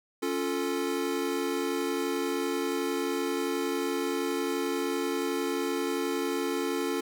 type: chord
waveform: square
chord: Db augmented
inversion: none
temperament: equal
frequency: 277.2 / 349.2 / 440 Hz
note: Db4 / F4 / A4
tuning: 0 / 0 / 0 cents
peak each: -33 dBFS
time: 0.22-7.01 s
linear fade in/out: 10 ms
effects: none